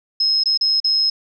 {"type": "tone with dropouts", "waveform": "sine", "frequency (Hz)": 5150, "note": "E8", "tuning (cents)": -41, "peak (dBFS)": -14, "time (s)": [0.2, 1.1], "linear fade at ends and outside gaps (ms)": 5, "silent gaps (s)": [[0.437, 0.457], [0.575, 0.61], [0.802, 0.843]], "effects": []}